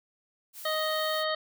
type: noise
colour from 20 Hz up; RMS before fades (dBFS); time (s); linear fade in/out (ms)
blue; -43; 0.53-1.25; 50
type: harmonic tone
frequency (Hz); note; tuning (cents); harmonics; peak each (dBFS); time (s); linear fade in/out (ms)
624; D#5; +5; 1 / 2 / 3 / 5 / 6 / 7; -30 / -33 / -35 / -37 / -38 / -38; 0.65-1.35; 5
effects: none